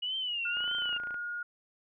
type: tone with vibrato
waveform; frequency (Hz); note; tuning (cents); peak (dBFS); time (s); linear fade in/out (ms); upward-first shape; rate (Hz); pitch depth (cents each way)
sine; 2900; F#7; -35; -31; 0.02-0.98; 10; triangle; 1.7; 140
type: tone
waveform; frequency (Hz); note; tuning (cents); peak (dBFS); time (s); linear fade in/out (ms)
sine; 1432; F6; +43; -34; 0.45-1.43; 5
type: click train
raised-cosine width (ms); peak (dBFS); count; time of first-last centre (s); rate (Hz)
0.5; -32; 17; 0.57-1.143; 27.9
effects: none